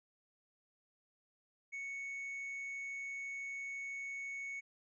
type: tone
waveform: triangle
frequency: 2217 Hz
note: C#7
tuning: in tune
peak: -39 dBFS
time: 1.72-4.61 s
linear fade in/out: 20 ms
effects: resampled to 22050 Hz